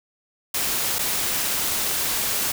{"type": "noise with dropouts", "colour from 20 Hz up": "white", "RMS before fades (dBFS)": -24, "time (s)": [0.54, 2.52], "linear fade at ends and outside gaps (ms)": 5, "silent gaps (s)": [0.986, 0.99], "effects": []}